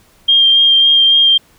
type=tone with vibrato; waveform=sine; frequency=3200 Hz; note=G7; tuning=35 cents sharp; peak=-6 dBFS; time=0.28-1.38 s; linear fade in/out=10 ms; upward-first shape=sine; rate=3.6 Hz; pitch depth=15 cents each way; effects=pink hiss -50 dBFS RMS until 1.58 s